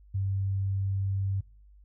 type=tone; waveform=sine; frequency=97.4 Hz; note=G2; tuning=11 cents flat; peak=-26 dBFS; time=0.14-1.41 s; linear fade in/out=10 ms; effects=noise-tail reverb RT60 0.4 s tail -23 dB re dry + added 50 Hz sine -52 dBFS peak until 1.84 s